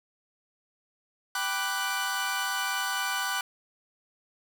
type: chord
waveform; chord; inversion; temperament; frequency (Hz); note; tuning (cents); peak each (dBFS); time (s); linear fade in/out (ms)
sawtooth; G major seventh; none; equal with one note detuned; 784 / 987.8 / 1174.7 / 1484.3; G5 / B5 / D6 / F#6; 0 / 0 / 0 / +5; -32 / -32 / -31 / -27; 1.35-3.41; 2
effects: none